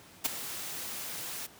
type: noise with ADSR envelope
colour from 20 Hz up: white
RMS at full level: -26 dBFS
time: 0.24-1.47 s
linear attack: 17 ms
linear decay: 14 ms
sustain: -13 dB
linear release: 16 ms
effects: pink hiss -54 dBFS RMS until 1.59 s + high-pass 100 Hz 12 dB/octave